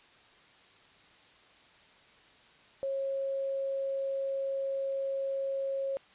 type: tone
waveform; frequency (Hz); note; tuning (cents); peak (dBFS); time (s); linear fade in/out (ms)
sine; 544; C#5; -33; -30; 2.83-5.97; 0
effects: white hiss -59 dBFS RMS until 6.14 s + resampled to 8000 Hz